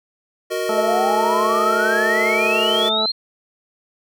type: chord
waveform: square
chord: D# minor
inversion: first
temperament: equal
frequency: 370 / 466.2 / 622.3 Hz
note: F#4 / A#4 / D#5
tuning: 0 / 0 / 0 cents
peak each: -26 dBFS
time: 0.5-2.9 s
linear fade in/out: 20 ms
type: harmonic tone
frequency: 218 Hz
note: A3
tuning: 16 cents flat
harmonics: 1 / 2 / 3 / 4 / 6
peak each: -29 / -27 / -24 / -27 / -26 dBFS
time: 0.69-3.06 s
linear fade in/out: 2 ms
type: exponential sweep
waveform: sine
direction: up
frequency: 616 to 4271 Hz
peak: -18 dBFS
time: 0.77-3.12 s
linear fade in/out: 10 ms
effects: none